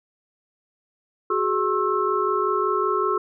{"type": "tone cluster", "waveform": "sine", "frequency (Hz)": [372.1, 417.4, 1079, 1318], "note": ["F#4", "G#4", "C#6", "E6"], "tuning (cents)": [10, 9, -47, -1], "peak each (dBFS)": -25, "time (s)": [1.3, 3.18], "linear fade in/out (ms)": 5, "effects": []}